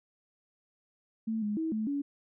sine tone with pitch steps, 222.4 / 208.8 / 321.7 / 217.5 / 283.6 Hz, A3 / G#3 / E4 / A3 / C#4, +19 / +10 / -42 / -20 / +40 cents, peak -29 dBFS, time 1.27-2.02 s, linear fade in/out 10 ms, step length 150 ms, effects none

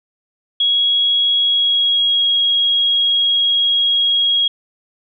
sine tone with pitch glide, 3322 to 3293 Hz, G#7 to G#7, 0 to -15 cents, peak -12 dBFS, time 0.6-4.48 s, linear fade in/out 5 ms, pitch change -15 cents, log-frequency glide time 1.4-2.24 s, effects none

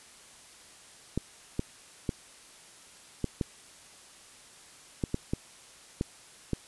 clicks, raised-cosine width 3 ms, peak -15 dBFS, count 10, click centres 1.176 / 1.594 / 2.092 / 3.243 / 3.412 / 5.038 / 5.144 / 5.335 / 6.011 / 6.533 s, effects white hiss -53 dBFS RMS until 6.67 s + resampled to 24000 Hz

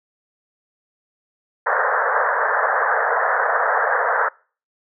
white band-pass noise, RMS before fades -19 dBFS, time 1.66-4.29 s, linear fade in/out 10 ms, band 450 to 1800 Hz, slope 96 dB/octave, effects noise-tail reverb RT60 0.4 s tail -25 dB re dry

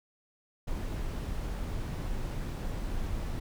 brown noise, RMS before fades -34 dBFS, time 0.67-3.4 s, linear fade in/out 10 ms, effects none

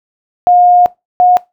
sine tone pair in turn, 713 / 721.7 Hz, F5 / F#5, +36 / -43 cents, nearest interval unison, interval 21 cents, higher second, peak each -4 dBFS, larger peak neither, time 0.47-0.86 / 1.2-1.37 s, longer first, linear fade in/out 0 ms, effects noise-tail reverb RT60 0.2 s tail -21 dB re dry

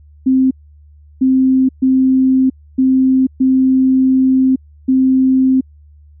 sine tone bursts at uneven times, 261.6 Hz, C4, in tune, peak -8 dBFS, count 6, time 0.26-0.51 / 1.21-1.69 / 1.82-2.5 / 2.78-3.27 / 3.4-4.56 / 4.88-5.61 s, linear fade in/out 10 ms, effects added 74 Hz sine -40 dBFS peak until 6.2 s

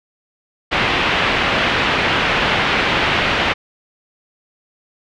white low-pass noise, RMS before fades -17 dBFS, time 0.71-3.54 s, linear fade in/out 20 ms, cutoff 3000 Hz, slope 24 dB/octave, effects none

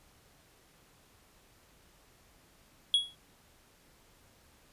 triangle tone with exponential decay, 3337 Hz, G#7, 8 cents sharp, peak -18 dBFS, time 2.94-3.15 s, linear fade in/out 1 ms, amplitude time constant 44 ms, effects pink hiss -63 dBFS RMS until 4.72 s + resampled to 32000 Hz

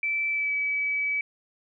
sine tone with pitch glide, 2324 to 2288 Hz, D7 to D7, -19 to -46 cents, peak -24 dBFS, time 0.03-1.21 s, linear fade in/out 2 ms, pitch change -27 cents, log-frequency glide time 0.29-0.53 s, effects none

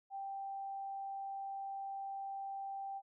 sine tone, 785 Hz, G5, 2 cents sharp, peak -40 dBFS, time 0.1-3.02 s, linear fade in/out 50 ms, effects none

